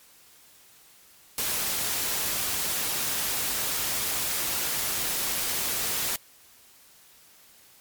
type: noise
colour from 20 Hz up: white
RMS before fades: -28 dBFS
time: 1.38-6.16 s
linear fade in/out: 2 ms
effects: white hiss -55 dBFS RMS until 7.8 s + MP3 96 kbps